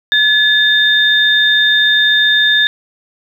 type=tone pair together; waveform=sine; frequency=1713 / 3634 Hz; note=A6 / A#7; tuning=-47 / -45 cents; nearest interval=octave + minor second; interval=1302 cents; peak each=-11 dBFS; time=0.12-2.67 s; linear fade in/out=0 ms; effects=7-bit